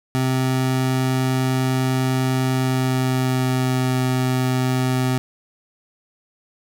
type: tone with pitch glide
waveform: 25% pulse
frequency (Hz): 130 to 128.43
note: C3 to C3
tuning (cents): -11 to -32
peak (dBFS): -14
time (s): 0.15-5.18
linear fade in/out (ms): 0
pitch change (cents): -21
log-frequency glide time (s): 2.53-3.83
effects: none